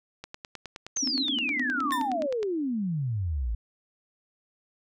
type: click train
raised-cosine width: 0.2 ms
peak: -21 dBFS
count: 22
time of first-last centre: 0.24-2.43 s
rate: 9.59 Hz
type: exponential sweep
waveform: sine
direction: down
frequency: 6430 to 51.7 Hz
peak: -26 dBFS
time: 0.96-3.55 s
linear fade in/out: 5 ms
type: band-pass noise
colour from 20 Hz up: pink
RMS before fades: -34 dBFS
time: 1.02-2.27 s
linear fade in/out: 10 ms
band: 240 to 300 Hz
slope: 96 dB/octave
type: tone with exponential decay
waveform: 30% pulse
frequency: 1798 Hz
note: A6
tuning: 37 cents sharp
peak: -23 dBFS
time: 1.92-2.13 s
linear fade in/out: 1 ms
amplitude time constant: 44 ms
effects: none